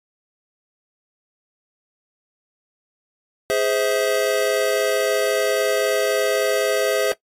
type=chord; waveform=square; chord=Ab augmented; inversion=none; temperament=just; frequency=415.3 / 519.1 / 648.9 Hz; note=Ab4 / C5 / E5; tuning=0 / -14 / -27 cents; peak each=-23 dBFS; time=3.5-7.12 s; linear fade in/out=0 ms; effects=noise-tail reverb RT60 0.1 s tail -18 dB re dry + AAC 48 kbps